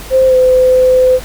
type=tone with pitch glide; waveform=sine; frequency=523.3 to 510.5 Hz; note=C5 to C5; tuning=0 to -43 cents; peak=-5 dBFS; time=0.1-1.2 s; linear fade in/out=50 ms; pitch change=-43 cents; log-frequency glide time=0.26-0.36 s; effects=added 50 Hz sine -29 dBFS peak until 1.24 s + pink hiss -30 dBFS RMS until 1.24 s